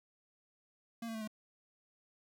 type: tone with pitch steps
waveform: square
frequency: 230.9 / 225.4 / 220 / 214.7 Hz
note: A#3 / A3 / A3 / A3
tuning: -16 / +42 / 0 / -42 cents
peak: -40 dBFS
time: 1.02-1.276 s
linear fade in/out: 5 ms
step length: 64 ms
effects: none